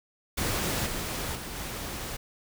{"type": "noise with level steps", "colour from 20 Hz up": "pink", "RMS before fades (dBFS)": [-29, -33, -38, -36], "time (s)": [0.37, 2.17], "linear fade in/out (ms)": 10, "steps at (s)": [0.86, 1.35, 1.56], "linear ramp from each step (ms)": 5, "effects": []}